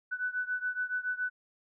sine beating tone pair, 1491 / 1498.1 Hz, F#6 / F#6, +13 / +21 cents, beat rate 7.1 Hz, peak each -33 / -35 dBFS, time 0.11-1.3 s, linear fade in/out 20 ms, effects none

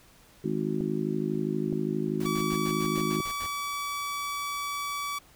harmonic tone, 52.4 Hz, G#1, 16 cents sharp, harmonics 3 / 4 / 5 / 6 / 7, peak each -33 / -32 / -35 / -33 / -32 dBFS, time 0.44-3.21 s, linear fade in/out 5 ms
clicks, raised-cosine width 2 ms, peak -25 dBFS, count 4, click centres 0.808 / 1.727 / 2.982 / 3.202 s
pink noise bursts, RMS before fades -42 dBFS, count 9, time 2.2-3.466 s, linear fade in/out 5 ms, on 66 ms, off 84 ms
sawtooth tone, 1146 Hz, D6, 43 cents flat, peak -27 dBFS, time 2.25-5.19 s, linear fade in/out 10 ms
effects pink hiss -57 dBFS RMS until 5.35 s

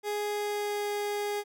30% pulse tone with pitch glide, 415.3 to 412.2 Hz, G#4 to G#4, 0 to -13 cents, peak -27 dBFS, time 0.03-1.44 s, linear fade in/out 50 ms, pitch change -13 cents, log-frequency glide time 0.29-0.87 s, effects none

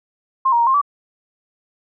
sine tone with pitch steps, 1059 / 942 / 936 / 1061 / 1152 Hz, C6 / A#5 / A#5 / C6 / D6, +21 / +18 / +7 / +24 / -34 cents, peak -12 dBFS, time 0.45-0.815 s, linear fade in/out 10 ms, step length 73 ms, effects none

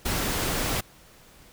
pink noise, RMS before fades -27 dBFS, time 0.05-0.81 s, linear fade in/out 10 ms, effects pink hiss -53 dBFS RMS until 1.52 s

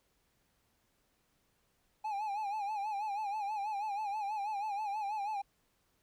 triangle tone with vibrato, 830.6 Hz, G#5, in tune, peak -32 dBFS, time 2.04-5.42 s, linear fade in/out 10 ms, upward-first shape sine, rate 6.2 Hz, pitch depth 92 cents each way, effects pink hiss -75 dBFS RMS until 6.02 s

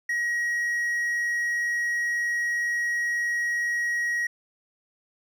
triangle tone, 1899 Hz, A#6, 32 cents sharp, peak -22 dBFS, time 0.09-4.27 s, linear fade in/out 5 ms, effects none

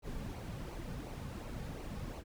brown noise with flanger, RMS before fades -43 dBFS, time 0.02-2.24 s, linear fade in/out 50 ms, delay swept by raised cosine 0.57 to 3.07 ms, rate 2.8 Hz, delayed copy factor -0.5, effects none

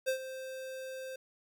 square tone with ADSR envelope, 523.3 Hz, C5, in tune, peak -28 dBFS, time 0.06-1.16 s, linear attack 25 ms, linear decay 94 ms, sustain -13 dB, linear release 5 ms, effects 11-bit

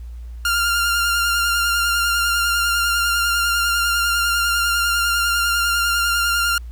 sawtooth tone with vibrato, 1396.9 Hz, F6, in tune, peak -13 dBFS, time 0.45-6.58 s, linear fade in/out 2 ms, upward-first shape sine, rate 10 Hz, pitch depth 22 cents each way, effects added 59 Hz sine -30 dBFS peak until 6.71 s + pink hiss -57 dBFS RMS until 6.71 s

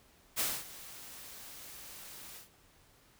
white noise with ADSR envelope, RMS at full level -31 dBFS, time 0.36-2.49 s, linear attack 35 ms, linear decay 240 ms, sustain -18 dB, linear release 120 ms, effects pink hiss -64 dBFS RMS until 3.19 s

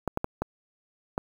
clicks, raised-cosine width 1 ms, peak -13 dBFS, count 5, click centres 0.077 / 0.174 / 0.244 / 0.42 / 1.179 s, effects 7-bit

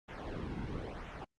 brown noise with flanger, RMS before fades -41 dBFS, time 0.08-1.25 s, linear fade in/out 10 ms, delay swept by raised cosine 0.21 to 1.71 ms, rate 1 Hz, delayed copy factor -0.75, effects low-pass 4000 Hz 12 dB/octave + Opus 32 kbps

